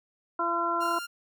harmonic tone, 340.3 Hz, F4, 45 cents flat, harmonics 1 / 2 / 3 / 4, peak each -34 / -33 / -29 / -29 dBFS, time 0.39-0.99 s, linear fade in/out 5 ms
sawtooth tone, 1396.9 Hz, F6, in tune, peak -31 dBFS, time 0.8-1.07 s, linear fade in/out 20 ms
effects none

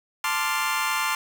25% pulse chord, D minor seventh, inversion second, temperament equal, 880 / 1046.5 / 1174.7 / 1396.9 Hz, A5 / C6 / D6 / F6, 0 / 0 / 0 / 0 cents, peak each -26 / -24 / -26 / -25 dBFS, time 0.24-1.15 s, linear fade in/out 2 ms, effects 7-bit

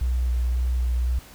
sine tone with vibrato, 61.5 Hz, B1, 7 cents flat, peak -20 dBFS, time 0.01-1.19 s, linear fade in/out 5 ms, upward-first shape square, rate 1.9 Hz, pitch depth 15 cents each way, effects pink hiss -47 dBFS RMS until 1.34 s

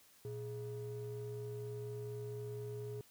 triangle ring-modulated tone, 267.9 Hz, C4, 41 cents sharp, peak -35 dBFS, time 0.25-3.01 s, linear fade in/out 0 ms, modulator 150 Hz, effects tanh soft clip ceiling -35 dBFS + white hiss -65 dBFS RMS until 3.1 s

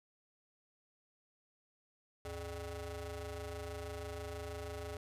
25% pulse ring-modulated tone, 173.4 Hz, F3, 12 cents flat, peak -35 dBFS, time 2.25-4.97 s, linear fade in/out 2 ms, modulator 247 Hz, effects resampled to 32000 Hz

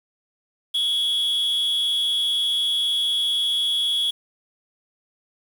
triangle tone with amplitude modulation, 3354 Hz, G#7, 16 cents sharp, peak -16 dBFS, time 0.74-4.11 s, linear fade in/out 10 ms, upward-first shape sine, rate 265 Hz, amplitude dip 45%, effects 7-bit

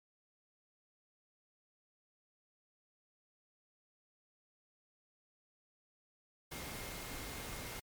sine tone in noise, 2128 Hz, C7, 29 cents sharp, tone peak -55 dBFS, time 6.51-7.8 s, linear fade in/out 10 ms, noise pink, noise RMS -45 dBFS, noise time 6.51-7.8 s, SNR -13 dB, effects MP3 96 kbps

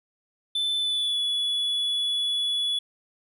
triangle tone with pitch glide, 3520 to 3410 Hz, A7 to G#7, 0 to +45 cents, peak -22 dBFS, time 0.55-2.79 s, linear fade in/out 5 ms, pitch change -55 cents, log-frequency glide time 0.79-1.19 s, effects none

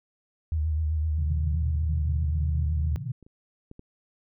sine tone with vibrato, 77.78 Hz, D#2, in tune, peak -23 dBFS, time 0.52-2.96 s, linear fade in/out 0 ms, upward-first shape sine, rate 7.8 Hz, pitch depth 55 cents each way
white band-pass noise, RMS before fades -34 dBFS, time 1.18-3.12 s, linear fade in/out 5 ms, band 110 to 160 Hz, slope 96 dB/octave
clicks, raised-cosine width 3 ms, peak -37 / -40 / -30 / -31 dBFS, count 4, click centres 3.227 / 3.265 / 3.714 / 3.794 s
effects none

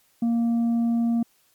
triangle tone with tanh clipping, 233.1 Hz, A#3, in tune, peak -20 dBFS, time 0.22-1.23 s, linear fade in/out 5 ms, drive 8 dB, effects white hiss -63 dBFS RMS until 1.54 s + MP3 96 kbps

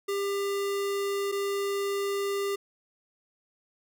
square tone pair in turn, 399 / 399 Hz, G4 / G4, +31 / +31 cents, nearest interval unison, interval 0 cents, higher neither, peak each -28 dBFS, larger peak neither, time 0.08-1.32 / 1.32-2.56 s, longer neither, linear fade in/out 10 ms, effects none

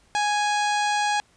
harmonic tone with a mistuned harmonic, 830.6 Hz, G#5, in tune, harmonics 1 / 2 / 3 / 4 / 5 / 6 / 7 / 8 / 9 / 10, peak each -22 / -28 / -32 / -34 / -36 / -38 / -39 / -40 / -41 / -42 dBFS, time 0.15-1.2 s, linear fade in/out 0 ms, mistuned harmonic 6, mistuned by -48 cents, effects pink hiss -60 dBFS RMS until 1.36 s + resampled to 22050 Hz

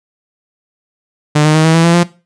sawtooth tone with pitch steps, 150 / 153.68 / 157.46 / 161.32 / 165.29 / 169.34 / 173.5 Hz, D3 / D#3 / D#3 / E3 / E3 / E3 / F3, +37 / -21 / +21 / -37 / +5 / +47 / -11 cents, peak -3 dBFS, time 1.35-2.036 s, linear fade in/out 10 ms, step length 98 ms, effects noise-tail reverb RT60 0.3 s tail -18 dB re dry + resampled to 22050 Hz

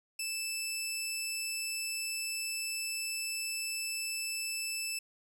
15% pulse tone, 2637 Hz, E7, in tune, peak -27 dBFS, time 0.19-4.99 s, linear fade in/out 5 ms, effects 10-bit

